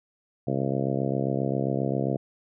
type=harmonic tone; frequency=67.5 Hz; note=C#2; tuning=45 cents flat; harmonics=2 / 3 / 4 / 5 / 6 / 7 / 8 / 9 / 10; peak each=-29 / -31 / -32 / -33 / -34 / -34 / -35 / -36 / -36 dBFS; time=0.47-2.17 s; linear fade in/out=5 ms; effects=none